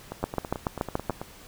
two click trains, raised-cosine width 1 ms, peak -19 / -11 dBFS, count 11 / 7, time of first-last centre 0.12-1.215 / 0.24-1.097 s, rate 9.13 / 7 Hz, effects pink hiss -49 dBFS RMS until 1.47 s

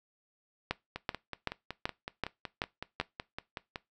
two click trains, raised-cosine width 0.3 ms, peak -14 / -21 dBFS, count 7 / 16, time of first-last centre 0.71-3 / 0.96-3.759 s, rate 2.62 / 5.36 Hz, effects noise-tail reverb RT60 0.2 s tail -20 dB re dry

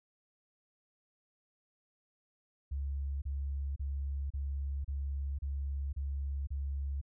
sine tone bursts, 69.5 Hz, C#2, 5 cents sharp, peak -33 dBFS, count 8, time 2.71-7.014 s, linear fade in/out 10 ms, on 510 ms, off 32 ms, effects none

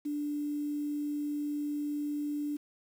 sine tone with quantisation, 293.7 Hz, D4, in tune, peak -31 dBFS, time 0.05-2.57 s, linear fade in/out 10 ms, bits 9, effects none

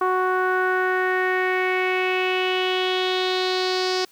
sawtooth tone with low-pass filter sweep, 370 Hz, F#4, in tune, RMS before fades -22 dBFS, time 0.01-4.05 s, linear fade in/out 5 ms, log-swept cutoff 1200 to 5000 Hz, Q 4.2, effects white hiss -56 dBFS RMS until 4.11 s

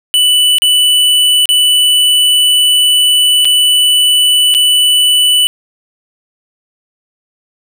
square tone with dropouts, 2976 Hz, F#7, 9 cents sharp, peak -7 dBFS, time 0.14-5.47 s, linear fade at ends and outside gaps 0 ms, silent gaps 0.584-0.62 / 1.456-1.49 / 3.447-3.453 / 4.541-4.548 s, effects none

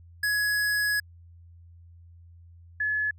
square / sine tone pair in turn, 1679 / 1709.3 Hz, G#6 / G#6, +18 / +49 cents, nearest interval unison, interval 31 cents, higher second, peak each -24 / -24 dBFS, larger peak neither, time 0.23-1 / 2.8-3.11 s, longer first, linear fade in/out 5 ms, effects added 85 Hz sine -48 dBFS peak until 3.18 s

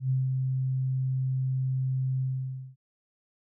sine tone with ADSR envelope, 130.81 Hz, C3, in tune, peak -22 dBFS, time 0-2.76 s, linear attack 100 ms, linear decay 180 ms, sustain -3 dB, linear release 550 ms, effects none

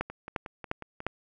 two click trains, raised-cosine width 0.5 ms, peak -14 / -24 dBFS, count 4 / 6, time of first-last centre 0.01-1.066 / 0.1-1.004 s, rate 2.84 / 5.53 Hz, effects none

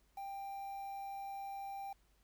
triangle tone with quantisation, 789 Hz, G5, 11 cents sharp, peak -40 dBFS, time 0.17-1.93 s, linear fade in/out 5 ms, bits 10, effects added 50 Hz sine -70 dBFS peak until 2.23 s + pink hiss -75 dBFS RMS until 2.23 s

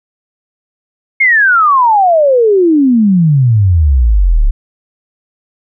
sine exponential sweep, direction down, 2185 to 32.7 Hz, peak -5 dBFS, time 1.2-4.51 s, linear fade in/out 10 ms, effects none

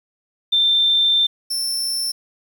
sine / sawtooth tone pair in turn, 3573 / 5369 Hz, A7 / E8, +26 / +31 cents, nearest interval perfect fifth, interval 705 cents, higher second, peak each -13 / -18 dBFS, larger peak first, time 0.52-1.27 / 1.5-2.12 s, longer first, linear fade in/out 10 ms, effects 8-bit

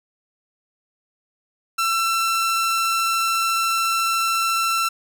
sawtooth tone, 1343 Hz, E6, 32 cents sharp, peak -15 dBFS, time 1.78-4.89 s, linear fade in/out 10 ms, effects none

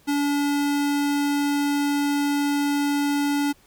square tone, 287 Hz, D4, 40 cents flat, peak -21 dBFS, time 0.07-3.53 s, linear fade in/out 20 ms, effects pink hiss -57 dBFS RMS until 3.66 s

